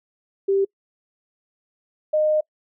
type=tone pair in turn; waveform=sine; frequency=392 / 614 Hz; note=G4 / D#5; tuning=0 / -23 cents; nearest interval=minor sixth; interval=777 cents; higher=second; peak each=-16 dBFS; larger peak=neither; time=0.48-0.65 / 2.13-2.41 s; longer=second; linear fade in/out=10 ms; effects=noise-tail reverb RT60 0.1 s tail -26 dB re dry